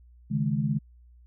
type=chord; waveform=sine; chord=C# suspended second; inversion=none; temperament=equal with one note detuned; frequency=138.59 / 155.56 / 211.2 Hz; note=C#3 / D#3 / G#3; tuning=0 / 0 / +29 cents; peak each=-28 dBFS; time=0.3-0.79 s; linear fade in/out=20 ms; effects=added 60 Hz sine -51 dBFS peak until 1.26 s